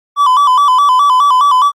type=tone with vibrato; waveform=triangle; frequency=1079 Hz; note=C#6; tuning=47 cents flat; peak=-4 dBFS; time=0.16-1.72 s; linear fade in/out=50 ms; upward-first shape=square; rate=4.8 Hz; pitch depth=110 cents each way; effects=Opus 48 kbps